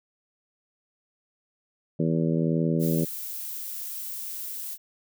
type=harmonic tone; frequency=81.4 Hz; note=E2; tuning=21 cents flat; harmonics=2 / 3 / 4 / 5 / 6 / 7; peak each=-24 / -28 / -30 / -32 / -34 / -35 dBFS; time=1.99-3.05 s; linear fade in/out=10 ms
type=noise; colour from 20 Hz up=violet; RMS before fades=-35 dBFS; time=2.79-4.78 s; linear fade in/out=50 ms
effects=none